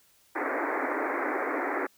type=band-pass noise; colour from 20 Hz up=pink; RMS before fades=-30 dBFS; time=0.35-1.87 s; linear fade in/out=10 ms; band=270 to 2200 Hz; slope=96 dB/octave; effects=white hiss -63 dBFS RMS until 1.97 s